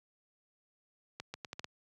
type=accelerating click train; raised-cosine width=0.2 ms; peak=-23 dBFS; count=6; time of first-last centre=1.2-1.644 s; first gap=140 ms; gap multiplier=0.77; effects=high-pass 80 Hz 12 dB/octave